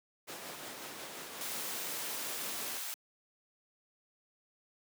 pink noise with tremolo, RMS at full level -42 dBFS, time 0.27-2.79 s, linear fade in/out 20 ms, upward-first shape triangle, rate 5.6 Hz, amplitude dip 30%
white high-pass noise, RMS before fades -40 dBFS, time 1.41-2.94 s, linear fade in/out 0 ms, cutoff 710 Hz, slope 12 dB/octave
effects high-pass 300 Hz 12 dB/octave

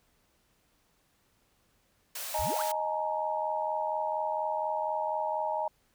white high-pass noise, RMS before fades -38 dBFS, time 2.15-2.72 s, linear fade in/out 5 ms, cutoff 490 Hz, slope 48 dB/octave
sine chord, D# suspended fourth, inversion none, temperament equal with one note detuned, 622.3 / 848.1 / 932.3 Hz, D#5 / G#5 / A#5, 0 / +36 / 0 cents, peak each -33 dBFS, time 2.34-5.68 s, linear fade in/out 5 ms
sine exponential sweep, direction up, 52.3 to 1661.2 Hz, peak -35 dBFS, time 2.39-2.62 s, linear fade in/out 0 ms
effects pink hiss -70 dBFS RMS until 5.94 s

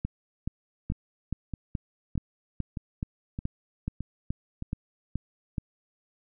two click trains, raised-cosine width 5 ms, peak -17 / -21 dBFS, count 14 / 7, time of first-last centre 0.05-5.582 / 0.92-4.624 s, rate 2.35 / 1.62 Hz, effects none

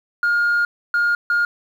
sine tone bursts at uneven times, 1419 Hz, F6, 27 cents sharp, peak -13 dBFS, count 3, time 0.23-0.65 / 0.94-1.15 / 1.3-1.45 s, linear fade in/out 2 ms, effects tanh soft clip ceiling -13 dBFS + 8-bit

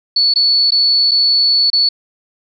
sine tone with dropouts, 4435 Hz, C#8, in tune, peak -9 dBFS, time 0.16-1.89 s, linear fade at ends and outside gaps 5 ms, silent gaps 0.339-0.358 / 0.707-0.719 / 1.111-1.115 / 1.702-1.73 s, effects none

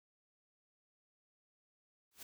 white noise with exponential growth, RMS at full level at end -45 dBFS, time 2.11-2.23 s, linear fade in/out 5 ms, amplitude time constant 26 ms, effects none

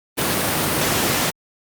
pink high-pass noise, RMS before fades -20 dBFS, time 0.17-1.31 s, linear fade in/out 20 ms, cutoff 130 Hz, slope 12 dB/octave, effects Opus 32 kbps

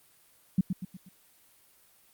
sine tone with echo, 185 Hz, F#3, in tune, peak -19 dBFS, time 0.58-0.61 s, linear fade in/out 5 ms, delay 120 ms, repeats 4, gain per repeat -7 dB, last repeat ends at 1.09 s, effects white hiss -62 dBFS RMS until 2.13 s + Opus 32 kbps

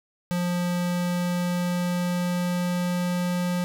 square tone with pitch glide, 176.6 to 177.83 Hz, F3 to F3, +20 to +32 cents, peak -24 dBFS, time 0.31-3.64 s, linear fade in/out 0 ms, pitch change +12 cents, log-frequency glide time 0.76-3.19 s, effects none

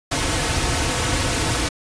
pink noise with comb filter, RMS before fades -21 dBFS, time 0.11-1.69 s, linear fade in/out 10 ms, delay 5 ms, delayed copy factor -0.6, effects resampled to 22050 Hz

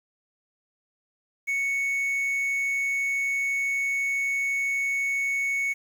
triangle tone with quantisation, 2217 Hz, C#7, in tune, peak -22 dBFS, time 1.47-5.74 s, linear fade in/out 20 ms, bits 8, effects none

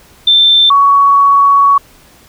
sine tone pair in turn, 3559 / 1121 Hz, A7 / C#6, +19 / +19 cents, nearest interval octave + minor sixth, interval 2000 cents, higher first, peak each -4 dBFS, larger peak neither, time 0.27-0.7 / 0.7-1.78 s, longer second, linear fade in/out 5 ms, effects pink hiss -43 dBFS RMS until 2.28 s

